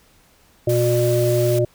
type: harmonic tone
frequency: 120.2 Hz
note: B2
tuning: 46 cents flat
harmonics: 1 / 3 / 5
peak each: -19 / -19 / -20 dBFS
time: 0.67-1.65 s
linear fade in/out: 5 ms
type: noise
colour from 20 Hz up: white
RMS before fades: -32 dBFS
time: 0.69-1.59 s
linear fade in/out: 5 ms
effects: pink hiss -55 dBFS RMS until 1.74 s